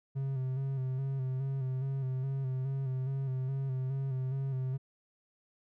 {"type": "tone with vibrato", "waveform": "triangle", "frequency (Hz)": 132.8, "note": "C3", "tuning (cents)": 26, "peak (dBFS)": -29, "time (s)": [0.15, 4.78], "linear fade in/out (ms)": 20, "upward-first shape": "square", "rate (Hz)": 2.4, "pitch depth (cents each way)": 38, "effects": []}